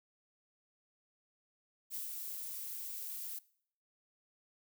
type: noise with ADSR envelope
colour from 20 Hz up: violet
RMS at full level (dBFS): -40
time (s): 1.9-3.39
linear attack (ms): 46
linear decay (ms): 130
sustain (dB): -3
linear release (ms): 8
effects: noise-tail reverb RT60 0.6 s tail -21 dB re dry